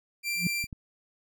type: tone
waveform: sawtooth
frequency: 2361 Hz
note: D7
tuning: 9 cents sharp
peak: -25 dBFS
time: 0.23-0.67 s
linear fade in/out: 50 ms
type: tone with exponential growth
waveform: sine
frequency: 174.61 Hz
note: F3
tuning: in tune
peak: -21 dBFS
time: 0.35-0.47 s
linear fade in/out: 2 ms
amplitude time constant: 25 ms
type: clicks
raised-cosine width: 5 ms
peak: -28 / -26 dBFS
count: 2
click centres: 0.641 / 0.728 s
effects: none